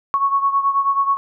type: beating tone pair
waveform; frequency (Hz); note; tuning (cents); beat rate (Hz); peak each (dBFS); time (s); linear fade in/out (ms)
sine; 1105 / 1114.3; C#6 / C#6; -6 / +9; 9.3; -16 / -21; 0.14-1.17; 0
effects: none